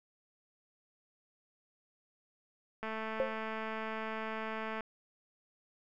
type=click train; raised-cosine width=0.5 ms; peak=-25 dBFS; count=436; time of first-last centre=2.83-4.807 s; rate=220 Hz
type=tone with exponential decay; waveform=sine; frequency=530 Hz; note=C5; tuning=22 cents sharp; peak=-25 dBFS; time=3.2-3.39 s; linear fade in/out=0 ms; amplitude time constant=40 ms
effects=none